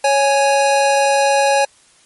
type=tone pair together; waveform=square; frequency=554.4 / 830.6 Hz; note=C#5 / G#5; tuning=0 / 0 cents; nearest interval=perfect fifth; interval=700 cents; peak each=-15 dBFS; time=0.04-1.65 s; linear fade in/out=5 ms; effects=white hiss -51 dBFS RMS until 2.05 s + MP3 48 kbps